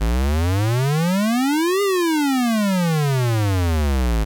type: exponential two-way sweep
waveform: square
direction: up then down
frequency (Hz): 51.9 to 410 to 51.9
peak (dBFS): -17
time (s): 0-4.25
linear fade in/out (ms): 20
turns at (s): 1.82
effects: 9-bit